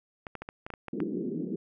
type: clicks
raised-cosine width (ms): 0.5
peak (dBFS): -23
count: 9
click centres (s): 0.268 / 0.353 / 0.42 / 0.489 / 0.665 / 0.703 / 0.738 / 0.883 / 1.003
type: band-pass noise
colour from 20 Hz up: white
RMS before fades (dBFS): -33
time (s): 0.93-1.56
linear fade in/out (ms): 5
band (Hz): 170 to 390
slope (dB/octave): 48
effects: none